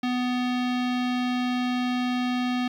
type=tone with low-pass filter; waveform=square; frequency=248.7 Hz; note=B3; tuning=12 cents sharp; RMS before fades=-26 dBFS; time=0.03-2.68 s; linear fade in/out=5 ms; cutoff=3600 Hz; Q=1.7; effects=9-bit